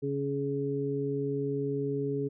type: harmonic tone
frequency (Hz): 140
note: C#3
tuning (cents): +18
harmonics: 1 / 2 / 3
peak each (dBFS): -34 / -34 / -31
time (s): 0.02-2.29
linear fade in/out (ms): 20
effects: none